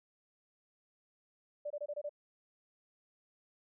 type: tone bursts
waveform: sine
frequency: 587.3 Hz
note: D5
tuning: in tune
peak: -36 dBFS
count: 6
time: 1.65-2.094 s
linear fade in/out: 10 ms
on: 54 ms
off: 24 ms
effects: none